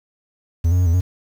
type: tone with pitch steps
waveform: triangle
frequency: 83.4 / 89.8 / 90.4 / 83.3 / 90.6 Hz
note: E2 / F2 / F#2 / E2 / F#2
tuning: +21 / +49 / -40 / +19 / -36 cents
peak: -11 dBFS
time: 0.64-1.01 s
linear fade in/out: 10 ms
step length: 74 ms
effects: 7-bit